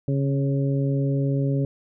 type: harmonic tone with a mistuned harmonic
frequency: 137.8 Hz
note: C#3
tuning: 10 cents flat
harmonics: 1 / 2 / 3 / 4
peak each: -21 / -27 / -31 / -33 dBFS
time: 0.08-1.65 s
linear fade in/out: 2 ms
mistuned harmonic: 1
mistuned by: +19 cents
effects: none